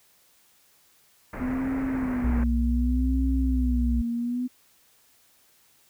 pink low-pass noise, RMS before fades -35 dBFS, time 1.33-2.44 s, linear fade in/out 5 ms, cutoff 2200 Hz, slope 48 dB/octave
sine tone with vibrato, 249.8 Hz, B3, 20 cents sharp, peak -25 dBFS, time 1.4-4.48 s, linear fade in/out 20 ms, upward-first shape sine, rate 0.66 Hz, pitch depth 110 cents each way
sine tone, 61.74 Hz, B1, in tune, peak -22 dBFS, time 2.24-4.02 s, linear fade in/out 10 ms
effects white hiss -61 dBFS RMS until 5.89 s

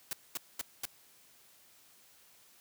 white noise bursts, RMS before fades -36 dBFS, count 4, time 0.11-0.854 s, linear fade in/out 2 ms, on 21 ms, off 220 ms, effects white hiss -62 dBFS RMS until 2.6 s + high-pass 80 Hz 12 dB/octave

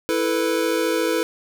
square chord, E suspended fourth, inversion none, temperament equal, 329.6 / 440 / 493.9 Hz, E4 / A4 / B4, 0 / 0 / 0 cents, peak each -24 / -25 / -24 dBFS, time 0.09-1.23 s, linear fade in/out 0 ms, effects none

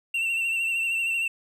triangle tone with vibrato, 2714 Hz, E7, 50 cents sharp, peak -22 dBFS, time 0.14-1.28 s, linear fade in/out 5 ms, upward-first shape sine, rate 13 Hz, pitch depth 39 cents each way, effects none

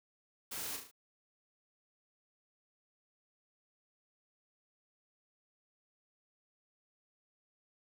white noise with echo, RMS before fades -42 dBFS, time 0.51-0.77 s, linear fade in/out 10 ms, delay 36 ms, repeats 4, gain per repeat -5 dB, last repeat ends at 0.914 s, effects none

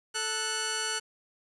10% pulse tone pair together, 440 / 1480 Hz, A4 / F#6, 0 / 0 cents, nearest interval octave + major sixth, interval 2100 cents, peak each -27 / -22 dBFS, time 0.14-1 s, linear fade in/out 20 ms, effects resampled to 24000 Hz + 9-bit

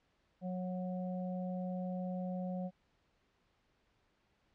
harmonic tone, 182.8 Hz, F#3, 21 cents flat, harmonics 1 / 3 / 4, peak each -37 / -44 / -48 dBFS, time 0.41-2.71 s, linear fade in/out 50 ms, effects pink hiss -75 dBFS RMS until 4.54 s + low-pass 4000 Hz 12 dB/octave

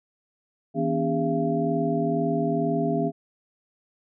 sine tone cluster, 161.5 / 243.1 / 285.1 / 404.6 / 681 Hz, E3 / B3 / C#4 / G#4 / F5, -35 / -27 / +49 / -45 / -44 cents, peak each -28 dBFS, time 0.74-3.12 s, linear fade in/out 50 ms, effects none

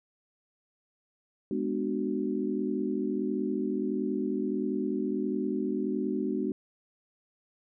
sine chord, G# half-diminished seventh, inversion none, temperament just, 207.7 / 249.2 / 299 / 373.8 Hz, G#3 / B3 / D4 / F#4, 0 / +16 / +31 / +18 cents, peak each -33 dBFS, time 1.51-6.52 s, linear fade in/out 2 ms, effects none

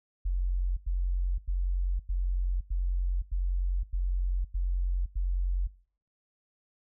sine tone bursts, 45.03 Hz, F#1, 46 cents flat, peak -25 dBFS, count 9, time 0.25-5.674 s, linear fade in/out 10 ms, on 520 ms, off 93 ms, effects noise-tail reverb RT60 0.5 s tail -21 dB re dry

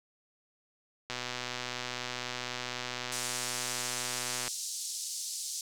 click train, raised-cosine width 0.2 ms, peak -18 dBFS, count 420, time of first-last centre 1.1-4.479 s, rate 124 Hz
white band-pass noise, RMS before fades -38 dBFS, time 3.12-5.61 s, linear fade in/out 2 ms, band 4500 to 8700 Hz, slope 24 dB/octave
effects none

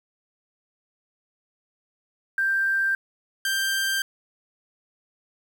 sine / sawtooth tone pair in turn, 1577 / 1577 Hz, G6 / G6, +10 / +10 cents, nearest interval unison, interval 0 cents, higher neither, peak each -20 / -19 dBFS, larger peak second, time 2.38-2.95 / 3.45-4.02 s, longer neither, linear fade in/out 2 ms, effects 8-bit

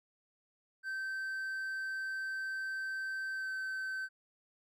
triangle tone with pitch glide, 1551 to 1539.4 Hz, G6 to G6, -19 to -32 cents, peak -34 dBFS, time 0.83-4.09 s, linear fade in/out 50 ms, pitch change -13 cents, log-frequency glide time 3.34-3.49 s, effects none

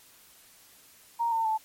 sine tone with pitch steps, 932.3 / 903.7 / 875.9 Hz, A#5 / A5 / A5, 0 / +46 / -8 cents, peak -24 dBFS, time 1.19-1.58 s, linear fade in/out 20 ms, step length 130 ms, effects white hiss -56 dBFS RMS until 1.64 s + MP3 64 kbps

